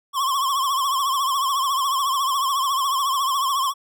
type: tone with vibrato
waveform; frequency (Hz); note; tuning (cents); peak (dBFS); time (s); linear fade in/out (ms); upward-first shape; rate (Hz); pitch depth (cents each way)
square; 1086; C#6; -36; -20; 0.13-3.74; 50; triangle; 14; 110
effects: none